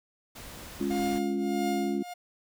pink noise, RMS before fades -44 dBFS, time 0.35-1.19 s, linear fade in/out 10 ms
sine chord, Db major, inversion second, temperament equal, 207.7 / 277.2 / 349.2 Hz, Ab3 / Db4 / F4, 0 / 0 / 0 cents, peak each -31 dBFS, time 0.8-2.03 s, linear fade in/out 10 ms
45% pulse tone with tremolo, 710 Hz, F5, 28 cents sharp, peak -30 dBFS, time 0.9-2.14 s, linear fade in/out 10 ms, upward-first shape triangle, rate 1.6 Hz, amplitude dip 90%
effects none

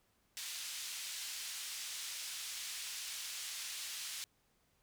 pink band-pass noise, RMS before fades -44 dBFS, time 0.37-4.24 s, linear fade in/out 0 ms, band 3100 to 10000 Hz, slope 12 dB/octave, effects pink hiss -75 dBFS RMS until 4.82 s

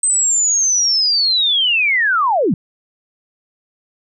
sine linear sweep, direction down, 8290 to 140.3 Hz, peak -12 dBFS, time 0.03-2.54 s, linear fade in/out 2 ms, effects none

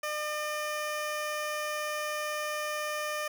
15% pulse tone, 603 Hz, D5, 46 cents sharp, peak -25 dBFS, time 0.03-3.28 s, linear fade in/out 5 ms, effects none

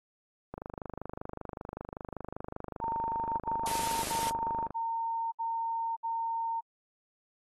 click train, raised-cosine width 1 ms, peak -24 dBFS, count 106, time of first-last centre 0.54-4.707 s, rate 25.2 Hz
sine tone bursts, 914 Hz, A#5, 34 cents flat, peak -30 dBFS, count 6, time 2.81-6.61 s, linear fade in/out 20 ms, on 580 ms, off 64 ms
white noise, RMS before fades -36 dBFS, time 3.66-4.3 s, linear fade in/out 2 ms
effects AAC 32 kbps

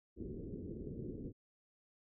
white low-pass noise, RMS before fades -45 dBFS, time 0.16-1.33 s, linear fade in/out 50 ms, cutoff 420 Hz, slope 48 dB/octave, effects none

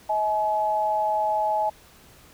sine tone pair together, 636.8 / 850 Hz, D#5 / G#5, +40 / +40 cents, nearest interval perfect fourth, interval 500 cents, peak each -26 / -22 dBFS, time 0.09-1.7 s, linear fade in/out 10 ms, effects pink hiss -52 dBFS RMS until 2.33 s

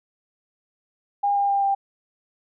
sine tone with pitch steps, 809 / 802.9 / 796.9 / 791 Hz, G#5 / G5 / G5 / G5, -46 / +41 / +28 / +15 cents, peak -18 dBFS, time 1.23-1.75 s, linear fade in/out 10 ms, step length 130 ms, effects none

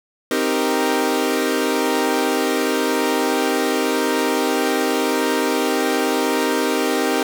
sawtooth chord, C minor seventh, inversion none, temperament equal, 261.6 / 311.1 / 392 / 466.2 Hz, C4 / Eb4 / G4 / Bb4, 0 / 0 / 0 / 0 cents, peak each -19 dBFS, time 0.31-7.23 s, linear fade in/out 2 ms, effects none

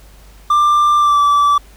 triangle tone with pitch glide, 1186 to 1158.2 Hz, D6 to D6, +17 to -24 cents, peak -7 dBFS, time 0.5-1.58 s, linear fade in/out 5 ms, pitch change -41 cents, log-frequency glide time 0.98-1.2 s, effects added 50 Hz sine -40 dBFS peak until 1.76 s + pink hiss -47 dBFS RMS until 1.76 s

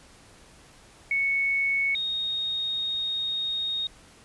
sine tone pair in turn, 2213 / 3722 Hz, C#7 / A#7, -3 / -3 cents, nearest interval major sixth, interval 900 cents, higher second, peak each -22 / -26 dBFS, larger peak first, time 1.11-1.95 / 1.95-3.87 s, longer second, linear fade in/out 2 ms, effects pink hiss -53 dBFS RMS until 4.24 s + resampled to 24000 Hz

